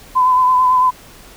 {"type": "tone with vibrato", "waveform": "sine", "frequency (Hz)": 1013, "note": "B5", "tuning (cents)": 44, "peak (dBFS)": -9, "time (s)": [0.15, 0.91], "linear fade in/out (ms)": 20, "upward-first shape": "sine", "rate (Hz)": 9, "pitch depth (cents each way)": 27, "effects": ["pink hiss -41 dBFS RMS until 1.36 s"]}